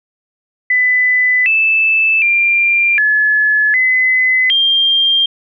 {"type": "tone with pitch steps", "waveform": "sine", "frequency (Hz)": [2000, 2631, 2384, 1712, 2026, 3193], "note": ["B6", "E7", "D7", "A6", "B6", "G7"], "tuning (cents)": [21, -4, 25, -48, 44, 31], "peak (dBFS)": -9, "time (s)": [0.7, 5.26], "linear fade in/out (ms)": 5, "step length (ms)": 760, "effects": []}